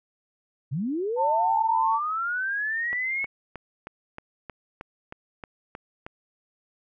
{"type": "linear sweep", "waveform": "sine", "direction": "up", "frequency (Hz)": [117.6, 2217], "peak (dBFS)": -25, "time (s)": [0.71, 3.26], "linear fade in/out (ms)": 20}
{"type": "tone", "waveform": "sine", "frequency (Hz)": 896, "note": "A5", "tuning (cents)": 31, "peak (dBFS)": -21, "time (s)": [1.16, 2], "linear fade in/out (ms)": 50}
{"type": "click train", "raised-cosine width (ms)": 0.5, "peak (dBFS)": -22, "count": 11, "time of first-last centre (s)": [2.93, 6.065], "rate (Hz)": 3.19}
{"effects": []}